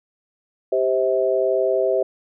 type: chord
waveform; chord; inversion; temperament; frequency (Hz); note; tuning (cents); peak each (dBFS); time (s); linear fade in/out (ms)
sine; C major; second; equal with one note detuned; 392 / 523.3 / 644.6; G4 / C5 / E5; 0 / 0 / -39; -21; 0.72-2.03; 5
effects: none